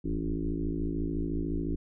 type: tone with frequency modulation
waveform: sine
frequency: 164.81 Hz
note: E3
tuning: in tune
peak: -28 dBFS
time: 0.04-1.76 s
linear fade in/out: 10 ms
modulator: 54 Hz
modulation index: 3.5
effects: none